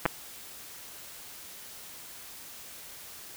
clicks, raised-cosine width 0.5 ms, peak -9 dBFS, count 2, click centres 0.055 / 0.061 s, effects white hiss -46 dBFS RMS until 3.36 s

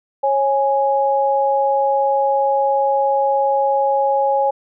sine tone pair together, 547.7 / 830.6 Hz, C#5 / G#5, -21 / 0 cents, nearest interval perfect fifth, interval 721 cents, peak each -17 / -16 dBFS, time 0.23-4.51 s, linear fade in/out 10 ms, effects none

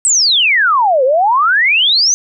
sine exponential two-way sweep, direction down then up, 8372 to 497.3 to 6350 Hz, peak -8 dBFS, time 0.05-2.14 s, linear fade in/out 0 ms, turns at 1.04 s, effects none

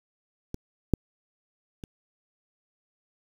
clicks, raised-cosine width 3 ms, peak -20 / -7 / -26 dBFS, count 3, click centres 0.544 / 0.937 / 1.838 s, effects 7-bit

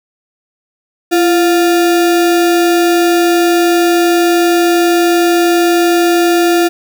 sine tone with sample-and-hold, 341.4 Hz, F4, 39 cents flat, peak -7 dBFS, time 1.11-6.69 s, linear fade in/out 20 ms, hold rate 1050 Hz, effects none

